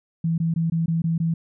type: tone bursts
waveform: sine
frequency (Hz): 164.81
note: E3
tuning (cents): 0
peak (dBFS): -19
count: 7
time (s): 0.24-1.34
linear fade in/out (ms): 5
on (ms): 140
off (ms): 20
effects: none